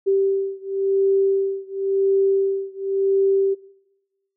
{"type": "beating tone pair", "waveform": "sine", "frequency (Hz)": [389.9, 390.84], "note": ["G4", "G4"], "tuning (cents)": [-9, -5], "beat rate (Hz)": 0.94, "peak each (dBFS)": [-20, -21], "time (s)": [0.06, 3.55], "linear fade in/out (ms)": 20, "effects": ["noise-tail reverb RT60 1.0 s tail -20 dB re dry"]}